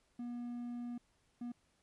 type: tone bursts at uneven times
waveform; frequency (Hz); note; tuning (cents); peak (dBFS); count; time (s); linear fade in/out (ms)
triangle; 240.8; B3; -44; -38; 2; 0.19-0.98 / 1.41-1.52; 5
effects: pink hiss -75 dBFS RMS until 1.82 s + resampled to 24000 Hz